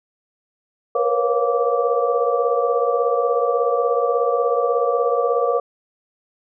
sine tone cluster, 467.3 / 483.8 / 549 / 705 / 1163 Hz, A#4 / B4 / C#5 / F5 / D6, +4 / -36 / -17 / +16 / -17 cents, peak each -24 / -20 / -22 / -25 / -24 dBFS, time 0.95-5.6 s, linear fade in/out 5 ms, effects none

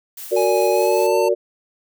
blue noise with tremolo, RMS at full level -33 dBFS, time 0.17-1.07 s, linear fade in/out 5 ms, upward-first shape triangle, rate 5 Hz, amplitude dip 35%
sine chord, Gb augmented, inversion none, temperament just, 370 / 462.5 / 578.1 Hz, Gb4 / Bb4 / D5, 0 / -14 / -27 cents, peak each -19 dBFS, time 0.31-1.35 s, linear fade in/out 20 ms
square tone with pitch glide, 835 to 894.9 Hz, G#5 to A5, +9 to +29 cents, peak -23 dBFS, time 0.36-1.29 s, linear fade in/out 10 ms, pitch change +120 cents, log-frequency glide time 0.71-1.17 s
effects none

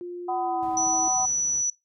sine tone with pitch glide, 352.6 to 323.3 Hz, F4 to E4, +17 to -34 cents, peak -32 dBFS, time 0.01-1.08 s, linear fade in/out 0 ms, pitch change -151 cents, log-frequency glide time 0.37-0.75 s
harmonic tone, 250.7 Hz, B3, 26 cents sharp, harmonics 3 / 4 / 5, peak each -25 / -34 / -40 dBFS, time 0.28-1.26 s, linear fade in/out 10 ms
brown noise with tremolo, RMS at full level -41 dBFS, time 0.62-1.62 s, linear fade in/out 10 ms, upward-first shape triangle, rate 12 Hz, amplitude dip 25%
sine tone, 5920 Hz, F#8, in tune, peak -22 dBFS, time 0.77-1.7 s, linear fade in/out 2 ms
effects noise-tail reverb RT60 0.2 s tail -21 dB re dry + high-pass 100 Hz 12 dB/octave

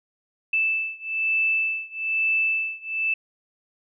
sine beating tone pair, 2637 / 2638.1 Hz, E7 / E7, 0 / +1 cents, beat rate 1.1 Hz, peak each -24 / -25 dBFS, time 0.53-3.14 s, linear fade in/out 5 ms, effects none

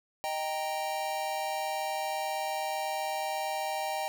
square chord, Eb major, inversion none, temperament equal, 622.3 / 784 / 932.3 Hz, Eb5 / G5 / Bb5, 0 / 0 / 0 cents, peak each -37 / -34 / -39 dBFS, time 0.24-4.08 s, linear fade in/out 0 ms, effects none

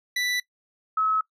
25% pulse / sine tone pair in turn, 1975.5 / 1288.4 Hz, B6 / E6, 0 / -40 cents, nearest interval perfect fifth, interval 740 cents, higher first, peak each -20 dBFS, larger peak neither, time 0.16-0.4 / 0.97-1.21 s, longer neither, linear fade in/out 5 ms, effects noise-tail reverb RT60 0.1 s tail -21 dB re dry + low-pass 11000 Hz 12 dB/octave

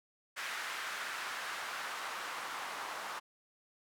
white noise with band-pass filter sweep, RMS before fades -41 dBFS, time 0.36-3.2 s, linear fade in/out 20 ms, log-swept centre 1600 to 1000 Hz, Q 1.5, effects none

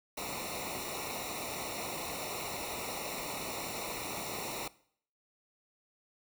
pink noise with comb filter, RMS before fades -39 dBFS, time 0.17-4.68 s, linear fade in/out 5 ms, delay 0.62 ms, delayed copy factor -0.9, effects noise-tail reverb RT60 0.6 s tail -20 dB re dry

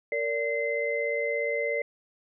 sine tone cluster, 461.1 / 578 / 2063 Hz, A#4 / D5 / C7, -19 / -28 / -25 cents, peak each -30 dBFS, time 0.12-1.82 s, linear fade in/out 2 ms, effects none

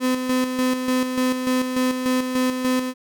35% pulse tone with tremolo, 255 Hz, C4, 44 cents flat, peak -16 dBFS, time 0-2.94 s, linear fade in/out 50 ms, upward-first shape square, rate 3.4 Hz, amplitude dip 50%, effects none

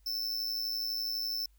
square tone with amplitude modulation, 5300 Hz, E8, 9 cents sharp, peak -29 dBFS, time 0.06-1.46 s, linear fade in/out 5 ms, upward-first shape sine, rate 112 Hz, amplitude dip 75%, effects added 50 Hz sine -60 dBFS peak until 1.58 s + white hiss -74 dBFS RMS until 1.58 s

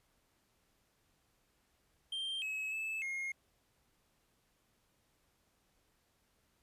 triangle tone with pitch steps, 3165 / 2570 / 2617 / 2144 Hz, G7 / E7 / E7 / C7, +16 / -45 / -13 / +42 cents, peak -35 dBFS, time 2.12-3.32 s, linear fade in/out 5 ms, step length 300 ms, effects pink hiss -75 dBFS RMS until 6.62 s + resampled to 32000 Hz

